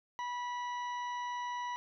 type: harmonic tone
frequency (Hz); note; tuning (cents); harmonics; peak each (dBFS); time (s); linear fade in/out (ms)
977; B5; -19; 1 / 2 / 3 / 4 / 6; -36 / -45 / -52 / -56 / -58; 0.19-1.76; 0
effects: none